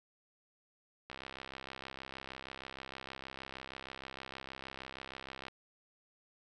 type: click train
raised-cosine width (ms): 0.3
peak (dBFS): -28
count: 292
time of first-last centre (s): 1.1-5.483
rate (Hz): 66.4
effects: none